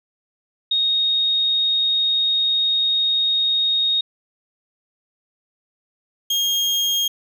sine / 35% pulse tone pair in turn, 3729 / 3241 Hz, A#7 / G#7, 0 / -43 cents, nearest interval major second, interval 243 cents, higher first, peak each -16 dBFS, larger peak neither, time 0.71-4.01 / 6.3-7.08 s, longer first, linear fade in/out 5 ms, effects none

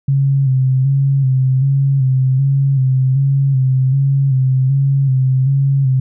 sine tone with vibrato, 134.1 Hz, C3, 43 cents sharp, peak -10 dBFS, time 0.08-6 s, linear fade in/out 5 ms, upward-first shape square, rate 1.3 Hz, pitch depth 43 cents each way, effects none

